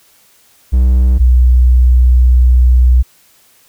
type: tone pair in turn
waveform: triangle / sine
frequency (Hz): 62.8 / 62.01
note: B1 / B1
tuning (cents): +30 / +8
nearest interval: unison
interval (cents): 22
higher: first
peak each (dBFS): -4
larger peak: neither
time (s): 0.72-1.19 / 1.19-3.03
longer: second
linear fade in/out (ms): 20
effects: white hiss -49 dBFS RMS until 3.68 s